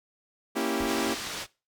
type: chord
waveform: sawtooth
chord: A# diminished seventh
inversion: none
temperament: equal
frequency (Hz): 233.1 / 277.2 / 329.6 / 392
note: A#3 / C#4 / E4 / G4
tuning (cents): 0 / 0 / 0 / 0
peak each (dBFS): -28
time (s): 0.55-1.15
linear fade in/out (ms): 20
type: noise with exponential decay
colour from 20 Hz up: brown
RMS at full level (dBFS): -29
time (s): 0.8-0.93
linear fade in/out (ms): 5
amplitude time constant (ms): 27
type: low-pass noise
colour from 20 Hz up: white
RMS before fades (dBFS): -36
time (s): 0.85-1.47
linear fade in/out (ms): 50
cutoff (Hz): 5400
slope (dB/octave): 12
effects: noise-tail reverb RT60 0.3 s tail -21 dB re dry

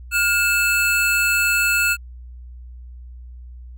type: tone pair together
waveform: square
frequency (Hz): 1425.4 / 2637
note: F6 / E7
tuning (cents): +35 / 0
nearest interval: major seventh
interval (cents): 1065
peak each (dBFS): -20 / -19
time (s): 0.11-1.97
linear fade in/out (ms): 50
effects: added 61 Hz sine -35 dBFS peak until 3.77 s

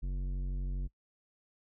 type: tone with tanh clipping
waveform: sine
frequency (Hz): 46.25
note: F#1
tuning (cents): 0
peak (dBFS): -34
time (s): 0.02-0.88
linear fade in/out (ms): 20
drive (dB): 12
effects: noise-tail reverb RT60 0.1 s tail -23 dB re dry

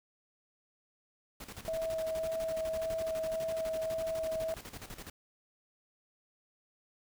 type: noise with tremolo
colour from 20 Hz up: pink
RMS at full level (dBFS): -45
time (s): 1.4-5.1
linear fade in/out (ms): 5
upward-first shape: square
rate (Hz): 12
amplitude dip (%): 70
type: tone with vibrato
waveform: sine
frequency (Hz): 646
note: E5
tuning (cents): -35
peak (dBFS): -32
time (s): 1.68-4.54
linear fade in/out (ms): 0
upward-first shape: sine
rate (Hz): 1.8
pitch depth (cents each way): 10
effects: none

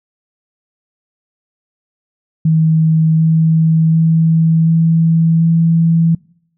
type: tone with pitch steps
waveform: sine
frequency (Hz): 159.6 / 160.99 / 162.39 / 163.8 / 165.23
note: D#3 / E3 / E3 / E3 / E3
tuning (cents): +44 / -41 / -26 / -11 / +4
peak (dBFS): -8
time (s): 2.45-6.15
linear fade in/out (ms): 5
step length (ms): 740
effects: noise-tail reverb RT60 0.7 s tail -25 dB re dry

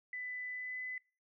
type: tone with pitch glide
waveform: sine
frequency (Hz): 1997 to 2010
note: B6 to B6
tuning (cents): +19 to +30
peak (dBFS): -39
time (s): 0.13-0.98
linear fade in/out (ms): 2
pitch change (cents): +11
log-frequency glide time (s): 0.52-0.79
effects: noise-tail reverb RT60 0.4 s tail -24 dB re dry

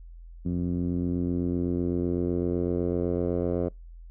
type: tone with low-pass filter sweep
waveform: 10% pulse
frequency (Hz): 87.9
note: F2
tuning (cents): +12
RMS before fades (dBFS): -27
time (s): 0.45-3.69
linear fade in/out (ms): 10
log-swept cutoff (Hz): 220 to 560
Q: 1.9
effects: noise-tail reverb RT60 0.2 s tail -26 dB re dry + added 42 Hz sine -42 dBFS peak until 4.1 s

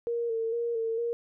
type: tone with vibrato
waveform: sine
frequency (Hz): 461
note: A#4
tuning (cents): -19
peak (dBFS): -27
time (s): 0.07-1.13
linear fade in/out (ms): 0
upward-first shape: square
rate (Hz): 2.2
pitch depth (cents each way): 33
effects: none

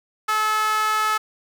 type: tone with high-pass filter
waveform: sawtooth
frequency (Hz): 431.3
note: A4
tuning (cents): -35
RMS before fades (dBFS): -21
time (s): 0.28-1.18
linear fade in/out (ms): 10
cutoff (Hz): 1200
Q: 4.4
effects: none

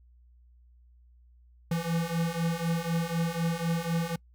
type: beating tone pair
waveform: square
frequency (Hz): 164.81 / 168.81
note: E3 / E3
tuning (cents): 0 / +41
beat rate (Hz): 4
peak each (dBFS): -32 / -30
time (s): 1.71-4.16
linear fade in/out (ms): 5
effects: noise-tail reverb RT60 0.1 s tail -25 dB re dry + added 60 Hz sine -55 dBFS peak until 4.34 s

